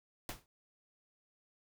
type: noise with exponential decay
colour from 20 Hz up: pink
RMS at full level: -38 dBFS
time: 0.29-0.46 s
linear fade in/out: 1 ms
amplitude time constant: 35 ms
effects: none